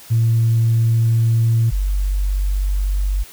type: tone pair in turn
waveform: sine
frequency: 114.3 / 48.06 Hz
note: A#2 / G1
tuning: -34 / -34 cents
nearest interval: octave + minor third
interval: 1500 cents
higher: first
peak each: -11 / -15 dBFS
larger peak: first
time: 0.1-1.71 / 1.71-3.24 s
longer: first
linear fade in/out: 20 ms
effects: tanh soft clip ceiling -8 dBFS + white hiss -41 dBFS RMS until 3.32 s